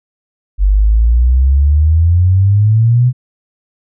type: exponential sweep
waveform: sine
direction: up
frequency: 47.16 to 127.6 Hz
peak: -6 dBFS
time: 0.58-3.13 s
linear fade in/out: 50 ms
effects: none